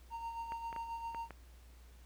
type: tone with tremolo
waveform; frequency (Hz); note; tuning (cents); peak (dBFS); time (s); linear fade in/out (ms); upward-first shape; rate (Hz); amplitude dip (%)
triangle; 922; A#5; -19; -36; 0.1-1.29; 50; sine; 7.5; 50
type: clicks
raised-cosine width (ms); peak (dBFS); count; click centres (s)
0.5; -31; 5; 0.521 / 0.728 / 0.763 / 1.147 / 1.307
effects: added 60 Hz sine -55 dBFS peak until 2.05 s + pink hiss -66 dBFS RMS until 2.05 s